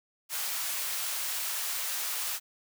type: high-pass noise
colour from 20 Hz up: white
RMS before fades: -33 dBFS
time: 0.29-2.4 s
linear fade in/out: 50 ms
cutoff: 800 Hz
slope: 12 dB/octave
effects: none